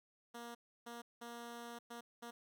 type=tone bursts at uneven times; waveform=10% pulse; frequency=236.2 Hz; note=A#3; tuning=23 cents sharp; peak=-39 dBFS; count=5; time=0.34-0.55 / 0.86-1.02 / 1.21-1.79 / 1.9-2.01 / 2.22-2.31 s; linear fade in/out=10 ms; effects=none